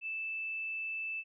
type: tone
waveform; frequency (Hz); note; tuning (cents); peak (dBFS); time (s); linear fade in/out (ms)
sine; 2637; E7; 0; -35; 0.01-1.24; 50
effects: none